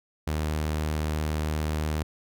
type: tone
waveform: sawtooth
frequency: 76.9 Hz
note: D#2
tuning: 20 cents flat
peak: -22 dBFS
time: 0.27-2.03 s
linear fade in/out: 5 ms
effects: none